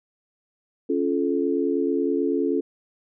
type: chord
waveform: sine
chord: Db augmented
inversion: none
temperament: just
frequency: 277.2 / 346.5 / 433.1 Hz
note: Db4 / F4 / A4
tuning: 0 / -14 / -27 cents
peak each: -24 / -25 / -25 dBFS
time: 0.89-2.61 s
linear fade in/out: 10 ms
effects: none